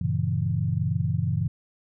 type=chord; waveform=sine; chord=G diminished seventh; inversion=none; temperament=equal with one note detuned; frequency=95.48 / 116.54 / 138.59 / 164.81 Hz; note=G2 / Bb2 / Db3 / Fb3; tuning=-45 / 0 / 0 / 0 cents; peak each=-28 dBFS; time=0.01-1.48 s; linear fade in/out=5 ms; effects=none